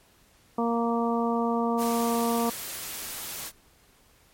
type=harmonic tone; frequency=233.1 Hz; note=A#3; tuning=in tune; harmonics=1 / 2 / 3 / 4 / 5; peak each=-26 / -29 / -31 / -32 / -33 dBFS; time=0.58-2.5 s; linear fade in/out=5 ms
type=noise; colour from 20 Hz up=white; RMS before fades=-36 dBFS; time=1.77-3.52 s; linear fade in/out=50 ms
effects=pink hiss -60 dBFS RMS until 4.33 s + MP3 64 kbps